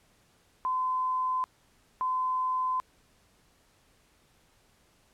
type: tone pair in turn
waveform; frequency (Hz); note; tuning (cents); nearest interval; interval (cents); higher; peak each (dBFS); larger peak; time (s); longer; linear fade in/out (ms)
sine; 1023 / 1023; C6 / C6; -39 / -39; unison; 0; neither; -26; neither; 0.65-1.44 / 2.01-2.8; neither; 0
effects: pink hiss -65 dBFS RMS until 5.13 s + low-pass 12000 Hz 12 dB/octave